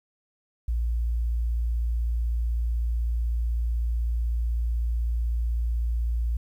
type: tone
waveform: sine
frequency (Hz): 58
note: A#1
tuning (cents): -8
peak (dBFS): -22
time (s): 0.68-6.37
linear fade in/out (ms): 5
effects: tanh soft clip ceiling -18 dBFS + 10-bit